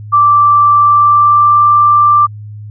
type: tone with pitch glide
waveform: sine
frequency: 1171 to 1179.8 Hz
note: D6 to D6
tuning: -5 to +8 cents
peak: -4 dBFS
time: 0.12-2.27 s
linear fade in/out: 20 ms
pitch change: +13 cents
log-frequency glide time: 0.76-1.63 s
effects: added 105 Hz sine -25 dBFS peak until 2.7 s